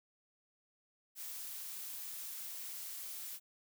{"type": "noise", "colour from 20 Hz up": "blue", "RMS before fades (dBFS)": -45, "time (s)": [1.15, 3.4], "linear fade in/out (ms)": 50, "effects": []}